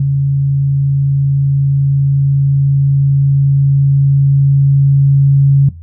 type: tone with level ramp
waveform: sine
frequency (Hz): 138.59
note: C#3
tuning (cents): 0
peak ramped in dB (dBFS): -9 to -4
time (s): 0-5.69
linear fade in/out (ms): 5
effects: noise-tail reverb RT60 0.2 s tail -17 dB re dry + added 84 Hz sine -29 dBFS peak until 5.82 s